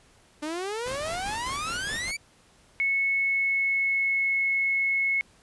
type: exponential sweep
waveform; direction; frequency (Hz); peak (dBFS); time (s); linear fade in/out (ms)
sawtooth; up; 293.7 to 2349; -26; 0.42-2.17; 10
type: noise with tremolo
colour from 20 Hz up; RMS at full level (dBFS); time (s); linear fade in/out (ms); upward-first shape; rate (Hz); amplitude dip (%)
pink; -38; 0.85-2.12; 20; square; 4.9; 35
type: tone with pitch glide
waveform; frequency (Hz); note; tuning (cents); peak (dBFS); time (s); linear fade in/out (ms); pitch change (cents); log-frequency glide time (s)
sine; 2200 to 2186; C#7 to C#7; -14 to -25; -22; 2.8-5.21; 0; -11; 3.1-4.41
effects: pink hiss -59 dBFS RMS until 5.42 s + resampled to 24000 Hz